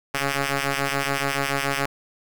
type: ring-modulated tone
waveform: 5% pulse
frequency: 139.5 Hz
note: C#3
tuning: 11 cents sharp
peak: -8 dBFS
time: 0.14-1.86 s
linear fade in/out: 5 ms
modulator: 973 Hz
effects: none